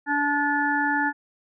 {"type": "harmonic tone", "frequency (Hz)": 289.4, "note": "D4", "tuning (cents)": -25, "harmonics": [1, 3, 5, 6], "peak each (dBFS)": [-27, -25, -28, -25], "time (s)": [0.06, 1.13], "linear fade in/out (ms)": 50, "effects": []}